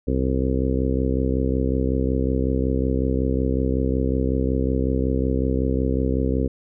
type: harmonic tone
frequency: 65.41 Hz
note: C2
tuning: in tune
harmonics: 1 / 2 / 3 / 4 / 5 / 6 / 7 / 8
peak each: -23 / -27 / -29 / -25 / -31 / -30 / -28 / -33 dBFS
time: 0.07-6.48 s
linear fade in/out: 10 ms
effects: none